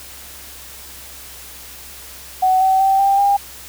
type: tone with pitch steps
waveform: sine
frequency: 749 / 762.1 / 775.4 / 789 / 802.8 Hz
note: F#5 / G5 / G5 / G5 / G5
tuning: +21 / -49 / -19 / +11 / +41 cents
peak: -11 dBFS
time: 2.42-3.37 s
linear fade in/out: 10 ms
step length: 190 ms
effects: added 65 Hz sine -45 dBFS peak until 3.68 s + white hiss -37 dBFS RMS until 3.68 s